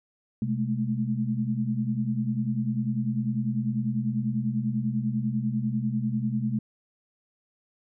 sine tone cluster, 128 / 210.1 / 220.2 Hz, C3 / G#3 / A3, -38 / +20 / +2 cents, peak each -29 dBFS, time 0.42-6.59 s, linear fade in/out 2 ms, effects none

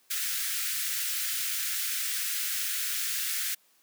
white high-pass noise, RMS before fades -31 dBFS, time 0.1-3.55 s, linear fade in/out 10 ms, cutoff 1400 Hz, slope 48 dB/octave, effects white hiss -65 dBFS RMS until 3.82 s + high-pass 200 Hz 12 dB/octave

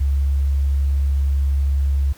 sine tone, 69.3 Hz, C#2, in tune, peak -15 dBFS, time 0-2.13 s, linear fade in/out 10 ms, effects pink hiss -47 dBFS RMS until 2.17 s

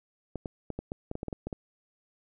clicks, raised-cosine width 2 ms, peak -21 dBFS, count 12, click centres 0.357 / 0.458 / 0.703 / 0.79 / 0.919 / 1.114 / 1.154 / 1.231 / 1.283 / 1.328 / 1.47 / 1.528 s, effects none

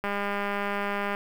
click train, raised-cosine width 0.5 ms, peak -15 dBFS, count 225, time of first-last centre 0.04-1.149 s, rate 202 Hz, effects 7-bit

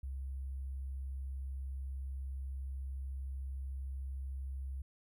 sine tone with sample-and-hold, 66.7 Hz, C2, 34 cents sharp, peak -38 dBFS, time 0.03-4.82 s, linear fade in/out 5 ms, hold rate 11025 Hz, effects none

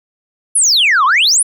sine exponential two-way sweep, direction down then up, 11000 to 1000 to 11000 Hz, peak -6 dBFS, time 0.55-1.43 s, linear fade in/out 10 ms, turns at 1.05 s, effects tanh soft clip ceiling -6 dBFS

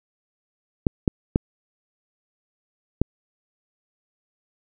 clicks, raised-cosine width 3 ms, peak -4 dBFS, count 4, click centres 0.868 / 1.078 / 1.359 / 3.016 s, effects none

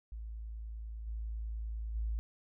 sine tone with level steps, 55 Hz, A1, in tune, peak -40 / -36 / -32 dBFS, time 0.12-2.19 s, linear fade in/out 0 ms, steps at 1.06 / 1.94 s, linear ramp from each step 20 ms, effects none

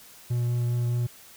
triangle tone with vibrato, 120.6 Hz, B2, 41 cents flat, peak -21 dBFS, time 0.3-1.07 s, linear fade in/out 10 ms, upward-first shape triangle, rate 4.9 Hz, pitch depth 11 cents each way, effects white hiss -50 dBFS RMS until 1.36 s

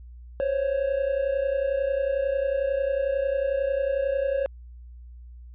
triangle tone pair together, 523.3 / 554.4 Hz, C5 / C#5, 0 / 0 cents, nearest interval minor second, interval 100 cents, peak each -26 / -22 dBFS, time 0.4-4.46 s, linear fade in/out 0 ms, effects added 60 Hz sine -41 dBFS peak until 5.54 s + resampled to 8000 Hz

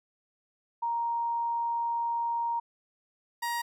sine / 30% pulse tone pair in turn, 935 / 945.3 Hz, A#5 / A#5, +5 / +24 cents, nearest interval unison, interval 19 cents, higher second, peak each -27 dBFS, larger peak neither, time 0.82-2.6 / 3.42-3.62 s, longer first, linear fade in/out 10 ms, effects none

